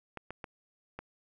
clicks, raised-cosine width 0.5 ms, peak -25 dBFS, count 4, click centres 0.173 / 0.306 / 0.442 / 0.99 s, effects none

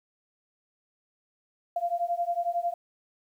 sine beating tone pair, 687 / 698 Hz, F5 / F5, -29 / -1 cents, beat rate 11 Hz, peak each -29 dBFS, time 1.76-2.74 s, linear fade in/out 5 ms, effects 10-bit

